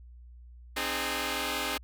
5% pulse chord, Ab major, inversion first, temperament equal with one note detuned, 261.6 / 305.3 / 415.3 Hz, C4 / Eb4 / Ab4, 0 / -33 / 0 cents, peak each -23 dBFS, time 0.76-1.78 s, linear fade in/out 10 ms, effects added 60 Hz sine -47 dBFS peak until 1.83 s

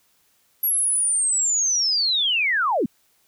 sine linear sweep, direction down, 11610 to 177.5 Hz, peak -18 dBFS, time 0.63-2.86 s, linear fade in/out 5 ms, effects white hiss -63 dBFS RMS until 3.27 s

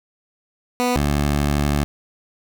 15% pulse tone pair in turn, 246.9 / 72.44 Hz, B3 / D2, 0 / -23 cents, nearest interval octave + major sixth, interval 2123 cents, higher first, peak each -11 dBFS, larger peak neither, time 0.8-0.96 / 0.96-1.84 s, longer second, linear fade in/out 0 ms, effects none

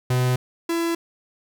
45% pulse tone pair in turn, 126.2 / 335.4 Hz, B2 / E4, +38 / +30 cents, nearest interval octave + perfect fourth, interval 1692 cents, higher second, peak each -18 / -21 dBFS, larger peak first, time 0.1-0.36 / 0.69-0.95 s, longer neither, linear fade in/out 5 ms, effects 10-bit

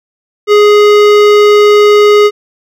sine tone with hard clipping, 416.1 Hz, G#4, 3 cents sharp, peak -4 dBFS, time 0.47-2.31 s, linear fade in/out 50 ms, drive 17 dB, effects none

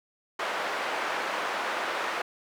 white band-pass noise, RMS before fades -31 dBFS, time 0.39-2.22 s, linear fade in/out 5 ms, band 500 to 1500 Hz, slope 12 dB/octave, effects none

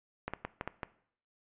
clicks, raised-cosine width 0.5 ms, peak -20 dBFS, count 6, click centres 0.28 / 0.336 / 0.45 / 0.611 / 0.676 / 0.832 s, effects noise-tail reverb RT60 0.6 s tail -18 dB re dry + resampled to 8000 Hz

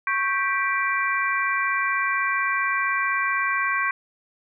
harmonic tone with a mistuned harmonic, 392 Hz, G4, in tune, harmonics 3 / 4 / 5 / 6, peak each -25 / -26 / -27 / -28 dBFS, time 0.07-3.91 s, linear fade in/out 2 ms, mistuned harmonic 3, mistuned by -110 cents, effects none

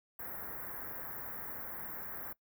white band-stop noise, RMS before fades -43 dBFS, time 0.19-2.33 s, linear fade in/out 5 ms, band 1900 to 13000 Hz, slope 48 dB/octave, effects noise-tail reverb RT60 0.1 s tail -20 dB re dry

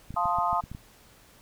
clicks, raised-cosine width 5 ms, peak -26 dBFS, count 8, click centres 0.106 / 0.142 / 0.256 / 0.386 / 0.53 / 0.639 / 0.716 / 0.749 s
sine chord, F dominant seventh, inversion none, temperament equal, 698.5 / 880 / 1046.5 / 1244.5 Hz, F5 / A5 / C6 / Eb6, 0 / 0 / 0 / 0 cents, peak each -29 dBFS, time 0.16-0.61 s, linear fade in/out 10 ms
effects pink hiss -56 dBFS RMS until 1.41 s

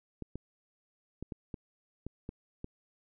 clicks, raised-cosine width 3 ms, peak -26 dBFS, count 8, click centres 0.223 / 0.356 / 1.226 / 1.322 / 1.542 / 2.066 / 2.291 / 2.644 s, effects none

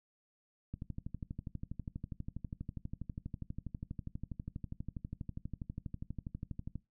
click train, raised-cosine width 5 ms, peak -28 dBFS, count 75, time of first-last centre 0.74-6.756 s, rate 12.3 Hz, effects noise-tail reverb RT60 0.2 s tail -19 dB re dry

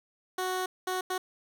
15% pulse tone bursts at uneven times, 370 Hz, F#4, in tune, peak -23 dBFS, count 3, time 0.38-0.66 / 0.87-1.01 / 1.1-1.18 s, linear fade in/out 5 ms, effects none

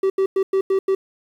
triangle tone bursts at uneven times, 385.4 Hz, G4, 29 cents flat, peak -13 dBFS, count 6, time 0.03-0.1 / 0.18-0.26 / 0.36-0.43 / 0.53-0.61 / 0.7-0.79 / 0.88-0.95 s, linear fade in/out 5 ms, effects 8-bit

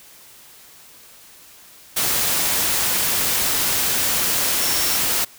sine tone in noise, 5490 Hz, F8, 31 cents flat, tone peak -27 dBFS, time 4.6-4.97 s, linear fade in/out 10 ms, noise white, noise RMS -20 dBFS, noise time 1.96-5.25 s, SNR -10 dB, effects white hiss -46 dBFS RMS until 5.38 s

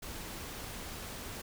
pink noise, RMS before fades -43 dBFS, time 0.02-1.42 s, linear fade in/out 10 ms, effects none

